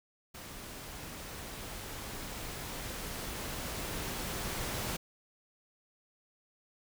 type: noise with level ramp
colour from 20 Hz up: pink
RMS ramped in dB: -46 to -36 dBFS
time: 0.34-4.97 s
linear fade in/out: 10 ms
effects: none